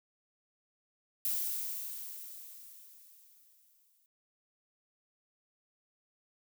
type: noise with exponential decay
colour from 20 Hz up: violet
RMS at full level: -32 dBFS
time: 1.25-4.06 s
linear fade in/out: 1 ms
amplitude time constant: 610 ms
effects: none